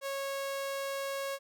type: tone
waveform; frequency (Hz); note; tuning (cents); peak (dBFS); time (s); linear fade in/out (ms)
sawtooth; 550; C#5; -14; -30; 0.01-1.39; 50
effects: none